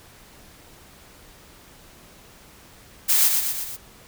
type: noise with echo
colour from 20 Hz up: blue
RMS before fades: -18 dBFS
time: 3.08-3.29 s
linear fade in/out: 20 ms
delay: 120 ms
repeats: 4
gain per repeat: -4 dB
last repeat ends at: 3.77 s
effects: pink hiss -49 dBFS RMS until 4.07 s